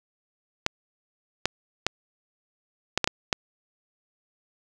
clicks, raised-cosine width 0.2 ms, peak -4 dBFS, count 7, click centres 0.664 / 1.456 / 1.866 / 2.976 / 3.043 / 3.075 / 3.328 s, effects none

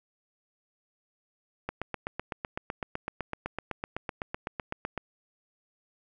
click train, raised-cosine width 0.5 ms, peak -17 dBFS, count 27, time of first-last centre 1.69-4.977 s, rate 7.91 Hz, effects none

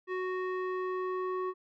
square tone with low-pass filter sweep, 370 Hz, F#4, in tune, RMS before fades -34 dBFS, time 0.07-1.54 s, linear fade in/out 50 ms, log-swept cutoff 1900 to 1200 Hz, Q 2, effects none

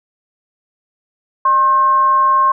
sine tone with frequency modulation, 1072 Hz, C6, 42 cents sharp, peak -9 dBFS, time 1.45-2.52 s, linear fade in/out 5 ms, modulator 468 Hz, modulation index 0.21, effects none

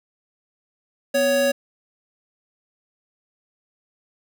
square tone pair together, 248.3 / 557 Hz, B3 / C#5, +9 / +8 cents, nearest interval octave + major second, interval 1399 cents, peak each -27 / -18 dBFS, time 1.14-1.52 s, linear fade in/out 10 ms, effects none

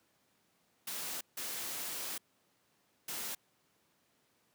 white noise bursts at uneven times, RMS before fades -40 dBFS, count 3, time 0.87-1.21 / 1.37-2.18 / 3.08-3.35 s, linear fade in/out 5 ms, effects pink hiss -73 dBFS RMS until 4.54 s + high-pass 150 Hz 12 dB/octave

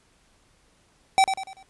square tone with echo, 770 Hz, G5, 31 cents flat, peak -15 dBFS, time 1.18-1.24 s, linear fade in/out 0 ms, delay 97 ms, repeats 4, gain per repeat -8 dB, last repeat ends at 1.628 s, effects pink hiss -62 dBFS RMS until 1.69 s + resampled to 24000 Hz

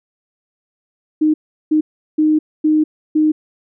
sine tone bursts at uneven times, 308.3 Hz, D#4, 16 cents flat, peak -10 dBFS, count 5, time 1.21-1.34 / 1.71-1.81 / 2.18-2.39 / 2.64-2.84 / 3.15-3.32 s, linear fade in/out 10 ms, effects none

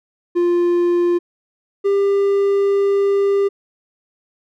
triangle tone pair in turn, 349.2 / 398.3 Hz, F4 / G4, 0 / +28 cents, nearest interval major second, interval 228 cents, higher second, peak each -11 dBFS, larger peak neither, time 0.35-1.19 / 1.84-3.49 s, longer second, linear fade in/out 20 ms, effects none

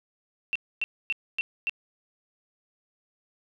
sine tone bursts, 2700 Hz, E7, 41 cents sharp, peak -24 dBFS, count 5, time 0.53-1.695 s, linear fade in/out 0 ms, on 25 ms, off 260 ms, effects none

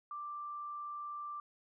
sine tone, 1178 Hz, D6, 5 cents sharp, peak -40 dBFS, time 0.11-1.4 s, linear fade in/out 2 ms, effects none

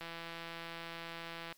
click train, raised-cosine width 0.3 ms, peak -28 dBFS, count 254, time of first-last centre 0.01-1.525 s, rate 167 Hz, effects white hiss -66 dBFS RMS until 1.57 s + MP3 96 kbps

